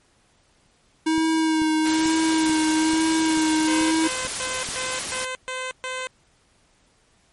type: tone with vibrato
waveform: square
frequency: 317.2 Hz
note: D#4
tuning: 33 cents sharp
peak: -19 dBFS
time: 1.06-4.08 s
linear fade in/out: 10 ms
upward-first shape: sine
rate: 1.1 Hz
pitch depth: 22 cents each way
type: click train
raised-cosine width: 3 ms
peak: -24 dBFS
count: 9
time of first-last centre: 1.18-4.689 s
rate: 2.28 Hz
type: noise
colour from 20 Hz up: white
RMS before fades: -28 dBFS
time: 1.85-5.25 s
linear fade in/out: 5 ms
type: tone bursts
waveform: 10% pulse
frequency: 514 Hz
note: C5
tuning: 31 cents flat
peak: -19 dBFS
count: 7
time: 3.68-6.07 s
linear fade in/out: 0 ms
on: 230 ms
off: 130 ms
effects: pink hiss -61 dBFS RMS until 7.32 s + MP3 48 kbps